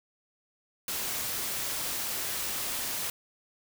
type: noise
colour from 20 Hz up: white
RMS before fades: -33 dBFS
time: 0.88-3.1 s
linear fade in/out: 2 ms
effects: none

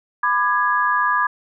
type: chord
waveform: sine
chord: G# diminished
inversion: first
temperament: just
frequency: 996.7 / 1196.1 / 1661.2 Hz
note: B5 / D6 / G#6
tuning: +16 / +31 / 0 cents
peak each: -20 dBFS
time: 0.23-1.27 s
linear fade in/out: 5 ms
effects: none

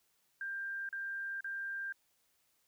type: tone bursts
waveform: sine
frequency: 1589 Hz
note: G6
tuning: 23 cents sharp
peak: -37 dBFS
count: 3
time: 0.41-1.924 s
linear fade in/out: 2 ms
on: 480 ms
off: 37 ms
effects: white hiss -75 dBFS RMS until 2.67 s

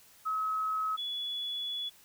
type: tone pair in turn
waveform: sine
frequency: 1282 / 3408 Hz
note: E6 / G#7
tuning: -49 / +44 cents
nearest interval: octave + perfect fourth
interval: 1693 cents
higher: second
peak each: -29 / -33 dBFS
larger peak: first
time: 0.25-0.97 / 0.97-1.9 s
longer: second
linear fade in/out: 20 ms
effects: white hiss -59 dBFS RMS until 2.04 s

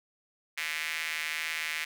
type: tone with high-pass filter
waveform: square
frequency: 79 Hz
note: D#2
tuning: 27 cents sharp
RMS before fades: -34 dBFS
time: 0.57-1.85 s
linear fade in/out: 10 ms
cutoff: 2100 Hz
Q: 3.3
effects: none

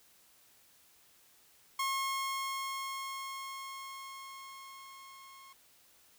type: tone with level ramp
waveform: sawtooth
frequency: 1080 Hz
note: C#6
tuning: 45 cents flat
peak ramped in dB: -27 to -49 dBFS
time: 1.79-5.53 s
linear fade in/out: 5 ms
effects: white hiss -64 dBFS RMS until 6.18 s

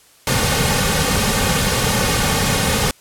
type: noise with comb filter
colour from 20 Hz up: pink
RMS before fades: -17 dBFS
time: 0.27-2.91 s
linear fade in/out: 2 ms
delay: 3 ms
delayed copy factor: -0.65
effects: white hiss -50 dBFS RMS until 3 s + low-pass 12000 Hz 12 dB/octave

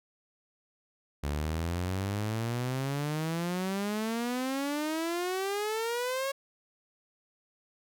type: exponential sweep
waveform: sawtooth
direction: up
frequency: 70.5 to 554.4 Hz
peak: -26 dBFS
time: 1.23-6.32 s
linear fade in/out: 10 ms
effects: none

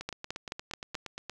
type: two click trains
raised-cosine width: 0.2 ms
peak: -21 / -17 dBFS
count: 12 / 5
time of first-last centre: 0.01-1.297 / 0.09-0.952 s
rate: 8.55 / 4.64 Hz
effects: none

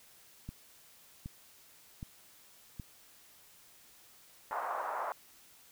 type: click train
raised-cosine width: 5 ms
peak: -29 dBFS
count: 4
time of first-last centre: 0.49-2.798 s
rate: 1.3 Hz
type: band-pass noise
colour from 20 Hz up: pink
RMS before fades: -37 dBFS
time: 4.51-5.12 s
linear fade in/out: 0 ms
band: 710 to 1200 Hz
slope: 24 dB/octave
effects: white hiss -60 dBFS RMS until 5.71 s

